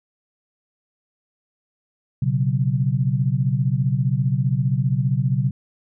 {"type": "chord", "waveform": "sine", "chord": "B suspended second", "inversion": "none", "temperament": "equal with one note detuned", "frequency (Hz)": [123.47, 138.59, 186.61], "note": ["B2", "C#3", "F#3"], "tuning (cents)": [0, 0, 15], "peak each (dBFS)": [-21, -20, -26], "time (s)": [2.22, 5.51], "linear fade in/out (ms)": 5, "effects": []}